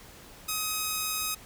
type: tone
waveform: 5% pulse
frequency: 1263 Hz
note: D#6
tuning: 26 cents sharp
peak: -17 dBFS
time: 0.48-1.35 s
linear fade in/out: 10 ms
effects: pink hiss -50 dBFS RMS until 1.45 s

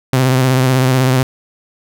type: tone with vibrato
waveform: sawtooth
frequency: 129.6 Hz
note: C3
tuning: 16 cents flat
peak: -6 dBFS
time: 0.13-1.23 s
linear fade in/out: 2 ms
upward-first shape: sine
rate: 16 Hz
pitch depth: 43 cents each way
effects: none

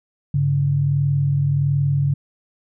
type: tone pair together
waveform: sine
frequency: 100.2 / 141.6 Hz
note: G2 / C#3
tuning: +38 / +37 cents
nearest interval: tritone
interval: 599 cents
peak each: -24 / -16 dBFS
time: 0.34-2.14 s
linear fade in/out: 5 ms
effects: none

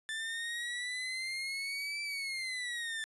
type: exponential two-way sweep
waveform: 30% pulse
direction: up then down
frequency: 1762 to 2334 to 1762 Hz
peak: -33 dBFS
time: 0.09-3.04 s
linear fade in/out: 0 ms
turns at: 2.02 s
effects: resampled to 24000 Hz

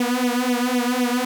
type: tone with flanger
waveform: sawtooth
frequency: 246.9 Hz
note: B3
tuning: in tune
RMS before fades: -21 dBFS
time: 0-1.25 s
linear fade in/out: 5 ms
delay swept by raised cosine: 0.32 to 3.42 ms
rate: 3.9 Hz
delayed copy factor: +0.95
effects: none

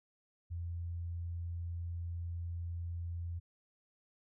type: tone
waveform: sine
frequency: 85.5 Hz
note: F2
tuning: 36 cents flat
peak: -37 dBFS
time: 0.5-3.4 s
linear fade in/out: 20 ms
effects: none

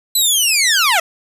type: linear sweep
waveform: 15% pulse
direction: down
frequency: 4066 to 624 Hz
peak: -5 dBFS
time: 0.15-1 s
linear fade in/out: 5 ms
effects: resampled to 32000 Hz + 7-bit

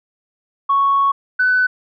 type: tone pair in turn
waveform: sine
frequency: 1108.7 / 1501.9 Hz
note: C#6 / F#6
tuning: 0 / +25 cents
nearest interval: perfect fourth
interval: 525 cents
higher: second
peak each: -11 dBFS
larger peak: neither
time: 0.69-1.12 / 1.39-1.67 s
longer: first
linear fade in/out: 10 ms
effects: tanh soft clip ceiling -7 dBFS

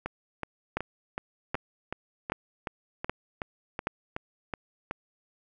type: two click trains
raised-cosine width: 0.5 ms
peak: -17 / -13 dBFS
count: 14 / 5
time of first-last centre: 0.06-4.911 / 0.77-3.871 s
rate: 2.68 / 1.29 Hz
effects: none

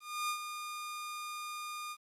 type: tone with ADSR envelope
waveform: sawtooth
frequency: 1215 Hz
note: D#6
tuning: 42 cents flat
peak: -28 dBFS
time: 0-1.97 s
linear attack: 290 ms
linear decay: 85 ms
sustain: -8 dB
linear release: 54 ms
effects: resampled to 32000 Hz + 11-bit

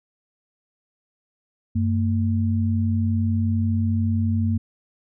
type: tone pair together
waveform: sine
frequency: 95.4 / 226.8 Hz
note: G2 / A#3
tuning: -47 / -47 cents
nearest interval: octave + minor third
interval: 1500 cents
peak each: -20 / -23 dBFS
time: 1.75-4.58 s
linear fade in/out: 10 ms
effects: none

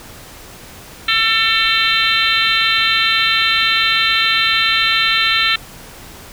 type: harmonic tone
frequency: 447.4 Hz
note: A4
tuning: 29 cents sharp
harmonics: 3 / 4 / 5 / 6 / 7 / 8 / 9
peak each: -20 / -20 / -20 / -20 / -20 / -20 / -20 dBFS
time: 1.08-5.56 s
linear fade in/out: 5 ms
effects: pink hiss -37 dBFS RMS until 6.32 s

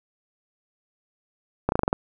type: slowing click train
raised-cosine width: 1 ms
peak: -7 dBFS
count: 7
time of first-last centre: 1.69-1.929 s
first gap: 31 ms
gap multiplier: 1.1
effects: none

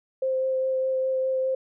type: tone with vibrato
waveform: sine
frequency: 523.3 Hz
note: C5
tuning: in tune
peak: -22 dBFS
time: 0.22-1.55 s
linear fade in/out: 5 ms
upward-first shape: sine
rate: 4.9 Hz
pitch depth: 9 cents each way
effects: none

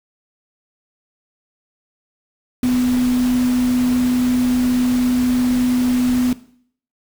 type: tone in noise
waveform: sine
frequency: 249.2 Hz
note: B3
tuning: 16 cents sharp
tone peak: -14 dBFS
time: 2.63-6.33 s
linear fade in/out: 2 ms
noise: pink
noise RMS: -30 dBFS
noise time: 2.63-6.33 s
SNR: +13 dB
effects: noise-tail reverb RT60 0.6 s tail -17 dB re dry

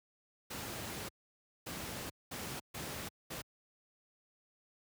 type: noise bursts at uneven times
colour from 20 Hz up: pink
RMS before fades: -42 dBFS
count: 5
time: 0.5-1.09 / 1.66-2.1 / 2.31-2.6 / 2.74-3.09 / 3.3-3.42 s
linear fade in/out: 10 ms
effects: high-pass 80 Hz 12 dB/octave

